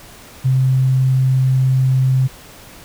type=tone; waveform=sine; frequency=130.81 Hz; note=C3; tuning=in tune; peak=-11 dBFS; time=0.44-2.28 s; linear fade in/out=20 ms; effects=pink hiss -40 dBFS RMS until 2.84 s